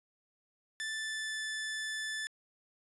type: tone with pitch glide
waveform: sawtooth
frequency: 1760 to 1749.9 Hz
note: A6 to A6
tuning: 0 to -10 cents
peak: -32 dBFS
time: 0.8-2.27 s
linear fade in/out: 0 ms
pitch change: -10 cents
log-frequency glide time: 0.94-1.43 s
effects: resampled to 24000 Hz